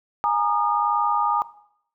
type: chord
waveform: sine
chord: Ab suspended second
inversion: none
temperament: equal with one note detuned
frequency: 830.6 / 932.3 / 1221.7 Hz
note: Ab5 / Bb5 / Eb6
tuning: 0 / 0 / -32 cents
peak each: -23 dBFS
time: 0.24-1.42 s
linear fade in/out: 0 ms
effects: noise-tail reverb RT60 0.7 s tail -17 dB re dry

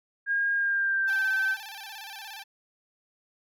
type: tone with pitch glide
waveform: sine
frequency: 1623 to 1546.1 Hz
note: G#6 to G6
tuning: -40 to -24 cents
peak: -23 dBFS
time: 0.26-1.57 s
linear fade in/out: 50 ms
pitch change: -84 cents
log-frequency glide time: 0.54-1.28 s
type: tone with vibrato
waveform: 10% pulse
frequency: 830.6 Hz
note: G#5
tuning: in tune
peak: -31 dBFS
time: 1.07-2.44 s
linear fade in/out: 20 ms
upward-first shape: square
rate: 17 Hz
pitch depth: 89 cents each way
effects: none

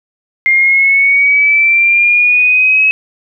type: linear sweep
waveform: sine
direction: up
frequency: 2111 to 2569 Hz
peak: -6 dBFS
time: 0.46-2.91 s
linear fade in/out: 0 ms
effects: none

